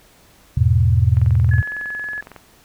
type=chord; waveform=sine; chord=E major; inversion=none; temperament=equal; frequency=82.41 / 103.83 / 123.47 Hz; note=E2 / G#2 / B2; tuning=0 / 0 / 0 cents; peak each=-16 dBFS; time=0.57-1.62 s; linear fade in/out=5 ms
type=click train; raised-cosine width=0.5 ms; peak=-22 dBFS; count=27; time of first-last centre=1.17-2.363 s; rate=21.8 Hz
type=tone; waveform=sine; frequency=1700 Hz; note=G#6; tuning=40 cents sharp; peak=-24 dBFS; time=1.51-2.21 s; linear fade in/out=5 ms
effects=pink hiss -51 dBFS RMS until 2.64 s